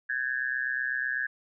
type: tone with amplitude modulation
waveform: sine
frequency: 1661.2 Hz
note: G#6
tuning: in tune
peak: -23 dBFS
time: 0.09-1.27 s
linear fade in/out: 10 ms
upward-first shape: sine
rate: 128 Hz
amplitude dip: 100%
effects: none